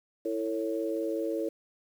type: chord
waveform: sine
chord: A major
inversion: second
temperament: equal with one note detuned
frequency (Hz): 329.6 / 449 / 554.4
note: E4 / A4 / C#5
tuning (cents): 0 / +35 / 0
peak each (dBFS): -32 / -33 / -34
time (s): 0.25-1.49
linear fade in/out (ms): 5
effects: 9-bit